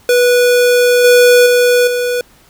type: tone with level steps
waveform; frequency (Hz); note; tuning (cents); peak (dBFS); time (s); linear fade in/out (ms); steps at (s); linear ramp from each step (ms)
square; 490; B4; -14; -8 / -5 / -8 / -14; 0.09-2.21; 2; 1.04 / 1.46 / 1.87; 5
effects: pink hiss -47 dBFS RMS until 2.49 s